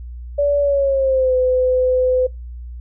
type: tone with pitch glide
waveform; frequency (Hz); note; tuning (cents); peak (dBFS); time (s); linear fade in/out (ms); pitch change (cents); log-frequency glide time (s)
sine; 574 to 508.4; D5 to C5; -40 to -50; -13; 0.38-2.27; 10; -210; 0.6-1.35
effects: noise-tail reverb RT60 0.2 s tail -23 dB re dry + added 60 Hz sine -29 dBFS peak until 2.8 s